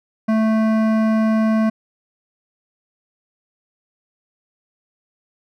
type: tone with hard clipping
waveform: sine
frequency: 220 Hz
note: A3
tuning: in tune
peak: -16 dBFS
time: 0.28-1.7 s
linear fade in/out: 10 ms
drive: 14 dB
effects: none